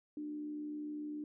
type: tone with frequency modulation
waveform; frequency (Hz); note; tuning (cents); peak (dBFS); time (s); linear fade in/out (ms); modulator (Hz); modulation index
sine; 298.8; D4; +30; -39; 0.17-1.24; 2; 72.7; 0.28
effects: none